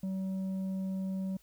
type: tone with tanh clipping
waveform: sine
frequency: 190.2 Hz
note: F#3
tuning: 48 cents sharp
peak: -33 dBFS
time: 0.03-1.37 s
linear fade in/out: 5 ms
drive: 5 dB
effects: added 50 Hz sine -66 dBFS peak until 1.42 s + white hiss -66 dBFS RMS until 1.42 s